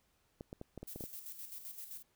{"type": "clicks", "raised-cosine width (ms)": 2, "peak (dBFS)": -31, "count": 8, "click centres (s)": [0.409, 0.529, 0.614, 0.777, 0.83, 0.96, 1.008, 1.039]}
{"type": "noise with tremolo", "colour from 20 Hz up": "violet", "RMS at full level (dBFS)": -46, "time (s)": [0.87, 2.03], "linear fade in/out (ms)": 10, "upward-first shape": "square", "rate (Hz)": 7.7, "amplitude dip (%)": 55}
{"effects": ["pink hiss -75 dBFS RMS until 2.15 s"]}